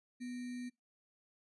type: tone with sample-and-hold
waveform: sine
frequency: 246.9 Hz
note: B3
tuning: in tune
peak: -40 dBFS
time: 0.2-0.7 s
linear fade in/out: 20 ms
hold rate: 2100 Hz
effects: noise-tail reverb RT60 0.2 s tail -23 dB re dry + resampled to 24000 Hz